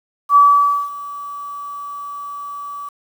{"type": "tone with ADSR envelope", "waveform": "sine", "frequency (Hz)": 1148, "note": "D6", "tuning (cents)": -40, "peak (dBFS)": -5, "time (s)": [0.29, 2.89], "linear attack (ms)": 69, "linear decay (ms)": 530, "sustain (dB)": -21, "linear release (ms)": 6, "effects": ["7-bit"]}